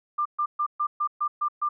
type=tone bursts; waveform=sine; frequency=1193 Hz; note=D6; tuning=27 cents sharp; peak=-22 dBFS; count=8; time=0.18-1.69 s; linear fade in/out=10 ms; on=75 ms; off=130 ms; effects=none